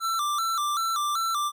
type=tone with vibrato; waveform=square; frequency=1257 Hz; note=D#6; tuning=17 cents sharp; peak=-25 dBFS; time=0-1.52 s; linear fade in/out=50 ms; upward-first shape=square; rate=2.6 Hz; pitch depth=110 cents each way; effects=none